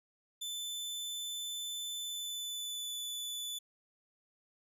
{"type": "tone with pitch glide", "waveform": "sawtooth", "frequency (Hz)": [3520, 3480], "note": ["A7", "A7"], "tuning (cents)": [0, -20], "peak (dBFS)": -35, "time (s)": [0.41, 3.59], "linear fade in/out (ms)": 10, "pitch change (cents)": -20, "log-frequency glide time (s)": [1.97, 2.94], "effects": []}